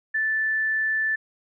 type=tone; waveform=sine; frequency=1757 Hz; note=A6; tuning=3 cents flat; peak=-21 dBFS; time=0.14-1.16 s; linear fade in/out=10 ms; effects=none

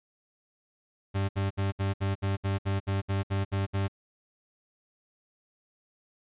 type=tone bursts; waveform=40% pulse; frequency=98 Hz; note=G2; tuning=in tune; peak=-25 dBFS; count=13; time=1.14-3.882 s; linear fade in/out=20 ms; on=150 ms; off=66 ms; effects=resampled to 8000 Hz

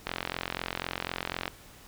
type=click train; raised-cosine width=0.3 ms; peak=-14 dBFS; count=63; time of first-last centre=0.07-1.479 s; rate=44 Hz; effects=pink hiss -52 dBFS RMS until 1.87 s

